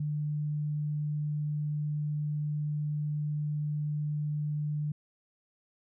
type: tone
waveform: sine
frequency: 149.3 Hz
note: D3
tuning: 29 cents sharp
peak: -29 dBFS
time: 0-4.92 s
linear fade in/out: 5 ms
effects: none